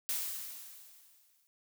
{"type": "noise with exponential decay", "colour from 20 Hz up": "blue", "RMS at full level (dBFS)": -33, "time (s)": [0.09, 1.47], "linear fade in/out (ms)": 0, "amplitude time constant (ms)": 300, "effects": []}